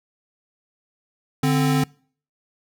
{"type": "tone pair together", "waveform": "square", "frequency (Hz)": [146.83, 261.4], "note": ["D3", "C4"], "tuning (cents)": [0, -1], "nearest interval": "minor seventh", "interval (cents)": 999, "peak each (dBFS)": [-20, -21], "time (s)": [1.43, 1.84], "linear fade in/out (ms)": 5, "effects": ["noise-tail reverb RT60 0.5 s tail -26 dB re dry"]}